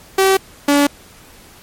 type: tone pair in turn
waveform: sawtooth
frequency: 384.6 / 286.5 Hz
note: G4 / D4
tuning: -33 / -43 cents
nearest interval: perfect fourth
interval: 510 cents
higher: first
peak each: -6 dBFS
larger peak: neither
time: 0.18-0.37 / 0.68-0.87 s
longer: neither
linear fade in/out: 5 ms
effects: pink hiss -43 dBFS RMS until 1.62 s + MP3 64 kbps